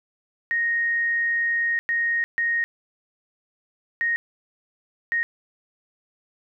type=tone bursts at uneven times; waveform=sine; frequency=1864.7 Hz; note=A#6; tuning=in tune; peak=-20 dBFS; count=5; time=0.51-1.79 / 1.89-2.24 / 2.38-2.64 / 4.01-4.16 / 5.12-5.23 s; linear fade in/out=0 ms; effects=none